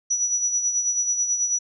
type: tone with tremolo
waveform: sine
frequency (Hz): 5880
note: F#8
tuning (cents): -12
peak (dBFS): -18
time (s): 0.1-1.59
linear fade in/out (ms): 10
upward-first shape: sine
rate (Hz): 9.2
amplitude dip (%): 55
effects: none